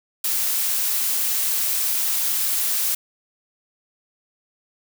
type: noise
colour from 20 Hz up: blue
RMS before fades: -22 dBFS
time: 0.24-2.95 s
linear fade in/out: 5 ms
effects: none